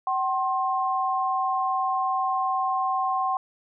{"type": "tone pair together", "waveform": "sine", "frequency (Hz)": [760.6, 1062], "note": ["F#5", "C6"], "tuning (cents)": [48, 25], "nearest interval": "tritone", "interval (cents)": 577, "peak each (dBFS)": -25, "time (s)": [0.07, 3.37], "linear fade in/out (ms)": 2, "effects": []}